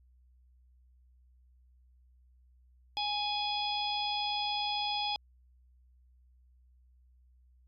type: harmonic tone with a mistuned harmonic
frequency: 830.6 Hz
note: G#5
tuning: in tune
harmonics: 1 / 3 / 4 / 5 / 6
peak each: -34 / -41 / -35 / -45 / -39 dBFS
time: 2.97-5.16 s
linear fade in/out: 0 ms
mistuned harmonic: 4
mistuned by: +20 cents
effects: added 62 Hz sine -60 dBFS peak until 7.67 s + AAC 48 kbps